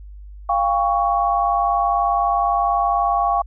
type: tone cluster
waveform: sine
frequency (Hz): 698 / 798 / 1117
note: F5 / G5 / C#6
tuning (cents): -1 / +31 / +13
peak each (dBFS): -20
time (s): 0.49-3.42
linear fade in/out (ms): 5
effects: added 50 Hz sine -35 dBFS peak until 3.46 s